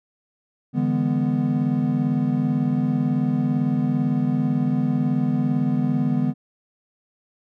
triangle chord, E dominant seventh, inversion third, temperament equal with one note detuned, 146.83 / 164.81 / 204.3 / 246.9 Hz, D3 / E3 / G#3 / B3, 0 / 0 / -28 / 0 cents, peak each -22 / -25 / -24 / -20 dBFS, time 0.73-6.34 s, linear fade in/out 50 ms, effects none

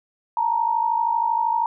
sine tone pair together, 887.2 / 940 Hz, A5 / A#5, +14 / +14 cents, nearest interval minor second, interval 100 cents, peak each -23 / -20 dBFS, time 0.37-1.66 s, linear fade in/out 2 ms, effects none

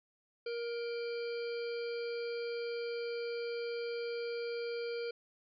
harmonic tone with a mistuned harmonic, 470.5 Hz, A#4, 16 cents sharp, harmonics 1 / 3 / 5 / 7 / 9 / 10, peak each -36 / -49 / -49 / -56 / -55 / -51 dBFS, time 0.46-5.11 s, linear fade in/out 5 ms, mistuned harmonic 7, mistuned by -77 cents, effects none

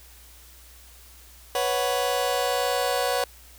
sawtooth chord, B suspended second, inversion none, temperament just, 493.9 / 555.6 / 740.8 Hz, B4 / C#5 / F#5, 0 / +4 / +2 cents, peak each -23 dBFS, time 1.55-3.24 s, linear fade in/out 2 ms, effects added 60 Hz sine -50 dBFS peak until 3.58 s + white hiss -51 dBFS RMS until 3.58 s

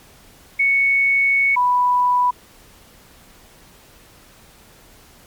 sine tone pair in turn, 2217 / 987.6 Hz, C#7 / B5, 0 / 0 cents, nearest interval octave + major second, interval 1400 cents, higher first, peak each -13 dBFS, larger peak neither, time 0.59-1.56 / 1.56-2.31 s, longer first, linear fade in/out 10 ms, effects pink hiss -48 dBFS RMS until 5.26 s + MP3 96 kbps

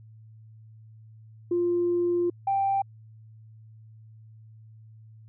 sine tone pair in turn, 349.2 / 785.4 Hz, F4 / G5, 0 / +3 cents, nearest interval octave + major second, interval 1403 cents, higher second, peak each -21 dBFS, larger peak neither, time 1.51-2.3 / 2.47-2.82 s, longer first, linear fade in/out 5 ms, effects tanh soft clip ceiling -17 dBFS + added 110 Hz sine -47 dBFS peak until 5.28 s

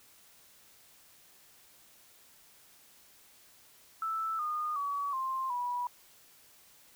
sine tone with pitch steps, 1318.5 / 1223.1 / 1134.6 / 1052.6 / 976.4 Hz, E6 / D#6 / C#6 / C6 / B5, 0 / -30 / +40 / +10 / -20 cents, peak -31 dBFS, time 4.02-5.87 s, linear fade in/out 2 ms, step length 370 ms, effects white hiss -60 dBFS RMS until 6.95 s

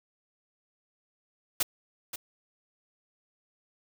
white noise with echo, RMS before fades -26 dBFS, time 1.6-1.63 s, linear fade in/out 5 ms, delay 530 ms, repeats 1, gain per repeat -11 dB, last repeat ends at 2.16 s, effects none

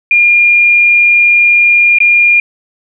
sine tone with dropouts, 2412 Hz, D7, 46 cents sharp, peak -4 dBFS, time 0.11-2.4 s, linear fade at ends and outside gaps 2 ms, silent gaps 1.986-2.003 s, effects none

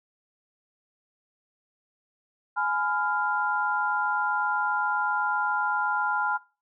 sine chord, F diminished, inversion first, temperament just, 838.1 / 1005.8 / 1396.9 Hz, Ab5 / Cb6 / F6, +16 / +31 / 0 cents, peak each -28 / -30 / -27 dBFS, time 2.56-6.38 s, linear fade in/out 20 ms, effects noise-tail reverb RT60 0.3 s tail -19 dB re dry

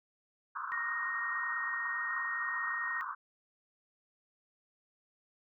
pink band-pass noise, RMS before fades -40 dBFS, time 0.55-3.15 s, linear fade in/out 10 ms, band 1000 to 1500 Hz, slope 96 dB/octave
sine tone, 1864.7 Hz, A#6, in tune, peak -34 dBFS, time 0.72-3.01 s, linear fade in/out 0 ms
effects none

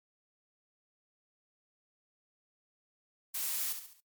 blue noise with echo, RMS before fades -35 dBFS, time 3.34-3.73 s, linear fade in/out 10 ms, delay 69 ms, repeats 4, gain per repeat -7 dB, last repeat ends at 4.006 s, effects noise-tail reverb RT60 0.1 s tail -18 dB re dry + MP3 96 kbps

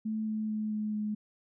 sine tone with pitch steps, 217.9 / 216.3 / 214.7 / 213 / 211.5 Hz, A3 / A3 / A3 / G#3 / G#3, -17 / -29 / -42 / +44 / +32 cents, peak -30 dBFS, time 0.05-1.15 s, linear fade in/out 10 ms, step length 220 ms, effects none

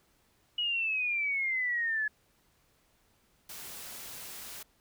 sine exponential sweep, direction down, 2925 to 1700 Hz, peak -28 dBFS, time 0.58-2.08 s, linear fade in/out 5 ms
white noise, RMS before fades -44 dBFS, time 3.49-4.63 s, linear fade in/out 5 ms
effects pink hiss -69 dBFS RMS until 4.8 s

